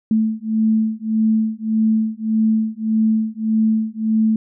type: beating tone pair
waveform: sine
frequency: 218.9 / 220.6 Hz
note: A3 / A3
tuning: -9 / +5 cents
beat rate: 1.7 Hz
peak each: -18 dBFS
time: 0.11-4.36 s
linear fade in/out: 2 ms
effects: none